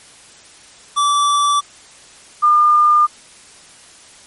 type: tone pair in turn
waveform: square / sine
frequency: 1160 / 1205.9 Hz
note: D6 / D6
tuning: -22 / +45 cents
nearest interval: minor second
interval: 67 cents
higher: second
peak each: -13 / -8 dBFS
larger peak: second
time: 0.96-1.61 / 2.42-3.07 s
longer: neither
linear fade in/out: 20 ms
effects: white hiss -43 dBFS RMS until 4.26 s + MP3 48 kbps